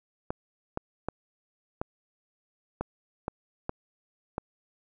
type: clicks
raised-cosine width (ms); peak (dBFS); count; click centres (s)
1; -16; 8; 0.305 / 0.774 / 1.086 / 1.815 / 2.81 / 3.281 / 3.694 / 4.381
effects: none